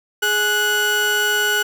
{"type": "tone pair together", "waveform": "30% pulse", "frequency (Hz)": [417.8, 1473], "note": ["G#4", "F#6"], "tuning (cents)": [10, -8], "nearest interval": "octave + minor seventh", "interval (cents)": 2182, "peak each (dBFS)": [-21, -14], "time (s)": [0.22, 1.63], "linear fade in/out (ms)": 10, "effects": []}